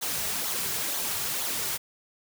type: noise with flanger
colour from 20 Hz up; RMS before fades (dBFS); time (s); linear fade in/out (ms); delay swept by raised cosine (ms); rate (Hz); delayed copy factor
white; -30; 0.01-1.78; 20; 0.38 to 3.98; 2.1; -0.55
effects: none